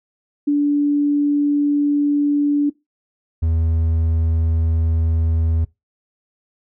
sine / triangle tone pair in turn, 290 / 81.38 Hz, D4 / E2, -22 / -22 cents, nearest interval octave + minor seventh, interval 2200 cents, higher first, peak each -13 dBFS, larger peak neither, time 0.47-2.7 / 3.42-5.65 s, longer neither, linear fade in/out 10 ms, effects noise-tail reverb RT60 0.2 s tail -21 dB re dry

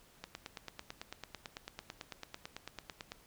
click train, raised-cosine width 0.2 ms, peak -25 dBFS, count 27, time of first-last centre 0.24-3.119 s, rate 9.03 Hz, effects pink hiss -63 dBFS RMS until 3.26 s

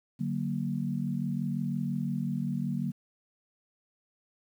sine chord, D augmented, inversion none, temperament equal with one note detuned, 146.83 / 187.47 / 233.1 Hz, D3 / F#3 / A#3, 0 / +23 / 0 cents, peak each -33 dBFS, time 0.19-2.92 s, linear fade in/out 20 ms, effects 10-bit

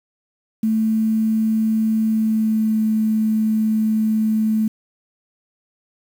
sine tone with pitch glide, 220 to 218 Hz, A3 to A3, 0 to -16 cents, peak -15 dBFS, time 0.63-4.68 s, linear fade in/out 5 ms, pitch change -16 cents, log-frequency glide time 2.07-2.81 s, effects 7-bit

